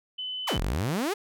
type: tone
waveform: sine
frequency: 3020 Hz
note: F#7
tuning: 35 cents sharp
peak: -31 dBFS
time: 0.18-0.58 s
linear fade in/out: 10 ms
type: exponential two-way sweep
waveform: sawtooth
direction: down then up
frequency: 1396.9 to 36.93 to 439 Hz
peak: -22 dBFS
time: 0.47-1.14 s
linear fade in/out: 10 ms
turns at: 0.6 s
effects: none